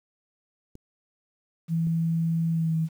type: clicks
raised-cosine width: 3 ms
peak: -31 dBFS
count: 2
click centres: 0.754 / 1.871 s
type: tone with pitch glide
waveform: sine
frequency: 164.81 to 160.95 Hz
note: E3 to E3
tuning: 0 to -41 cents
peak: -22 dBFS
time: 1.68-2.89 s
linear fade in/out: 50 ms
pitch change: -41 cents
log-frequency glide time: 2.51-2.75 s
effects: 9-bit

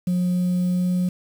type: tone with pitch glide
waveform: sine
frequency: 179.4 to 180.54 Hz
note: F3 to F#3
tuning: +47 to -42 cents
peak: -16 dBFS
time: 0.07-1.09 s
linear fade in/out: 5 ms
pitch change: +11 cents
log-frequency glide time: 0.3-0.97 s
effects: tanh soft clip ceiling -17 dBFS + 7-bit

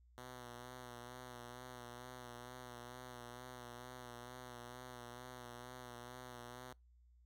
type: tone with vibrato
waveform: 5% pulse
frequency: 123.4 Hz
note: B2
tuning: 1 cent flat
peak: -39 dBFS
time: 0.18-6.73 s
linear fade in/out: 0 ms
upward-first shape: sine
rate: 2.2 Hz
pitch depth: 40 cents each way
effects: noise-tail reverb RT60 0.2 s tail -24 dB re dry + added 60 Hz sine -64 dBFS peak until 7.25 s

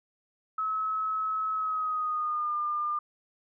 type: tone with pitch glide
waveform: sine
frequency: 1289 to 1202.7 Hz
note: E6 to D6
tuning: -39 to +41 cents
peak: -27 dBFS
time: 0.58-2.99 s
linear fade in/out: 5 ms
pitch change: -120 cents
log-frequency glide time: 1.53-2.56 s
effects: none

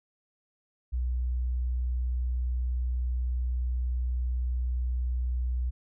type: tone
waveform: sine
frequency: 61.74 Hz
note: B1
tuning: in tune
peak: -26 dBFS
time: 0.92-5.71 s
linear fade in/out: 20 ms
effects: none

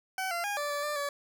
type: tone with pitch steps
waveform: 20% pulse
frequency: 758 / 688 / 816 / 584 / 579 / 593 / 571 Hz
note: F#5 / F5 / G#5 / D5 / D5 / D5 / D5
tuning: +42 / -26 / -31 / -10 / -25 / +17 / -49 cents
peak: -26 dBFS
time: 0.18-1.09 s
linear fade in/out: 2 ms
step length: 130 ms
effects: none

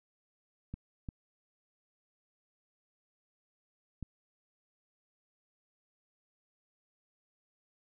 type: clicks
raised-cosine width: 5 ms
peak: -27 dBFS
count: 3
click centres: 0.74 / 1.088 / 4.027 s
effects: none

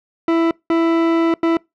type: tone bursts at uneven times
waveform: 40% pulse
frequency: 331.2 Hz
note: E4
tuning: 8 cents sharp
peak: -12 dBFS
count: 3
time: 0.28-0.51 / 0.7-1.34 / 1.43-1.57 s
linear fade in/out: 2 ms
effects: noise-tail reverb RT60 0.2 s tail -25 dB re dry + low-pass 2000 Hz 12 dB/octave

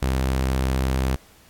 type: tone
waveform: sawtooth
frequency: 65.41 Hz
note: C2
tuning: in tune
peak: -16 dBFS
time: 0.02-1.16 s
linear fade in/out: 5 ms
effects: pink hiss -53 dBFS RMS until 1.49 s + AAC 64 kbps

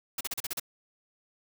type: noise bursts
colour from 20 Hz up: white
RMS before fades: -33 dBFS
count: 7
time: 0.18-0.598 s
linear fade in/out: 5 ms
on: 28 ms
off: 37 ms
effects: none

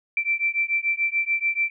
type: beating tone pair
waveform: sine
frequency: 2338 / 2344.9 Hz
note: D7 / D7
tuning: -8 / -3 cents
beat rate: 6.9 Hz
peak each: -24 dBFS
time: 0.17-1.7 s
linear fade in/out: 2 ms
effects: none

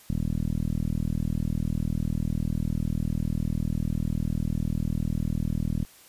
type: tone with low-pass filter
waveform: 10% pulse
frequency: 40 Hz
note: D#1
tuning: 49 cents sharp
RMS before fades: -27 dBFS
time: 0.1-5.85 s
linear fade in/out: 0 ms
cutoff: 220 Hz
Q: 1.3
effects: white hiss -53 dBFS RMS until 6.08 s + resampled to 32000 Hz

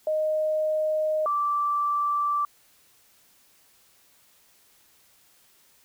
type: tone pair in turn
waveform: sine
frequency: 620 / 1168.1 Hz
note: D#5 / D6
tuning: -6 / -10 cents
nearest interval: major seventh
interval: 1096 cents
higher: second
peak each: -22 dBFS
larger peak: neither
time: 0.07-1.26 / 1.26-2.45 s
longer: neither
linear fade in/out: 2 ms
effects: white hiss -60 dBFS RMS until 5.84 s

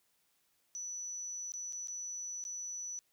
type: tone with dropouts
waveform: sine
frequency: 5940 Hz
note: F#8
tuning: 6 cents sharp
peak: -39 dBFS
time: 0.75-2.99 s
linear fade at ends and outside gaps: 0 ms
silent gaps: 1.52-1.538 / 1.725-1.731 / 1.873-1.883 / 2.44-2.451 s
effects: white hiss -75 dBFS RMS until 3.12 s

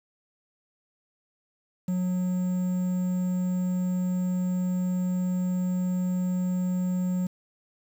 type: tone with quantisation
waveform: triangle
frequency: 181.7 Hz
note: F#3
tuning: 31 cents flat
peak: -22 dBFS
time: 1.88-7.27 s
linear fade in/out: 5 ms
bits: 8
effects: none

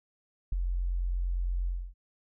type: tone with ADSR envelope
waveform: sine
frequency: 44.35 Hz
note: F1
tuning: 27 cents sharp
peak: -23 dBFS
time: 0.52-1.94 s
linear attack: 6 ms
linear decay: 4 ms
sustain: -4 dB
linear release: 270 ms
effects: none

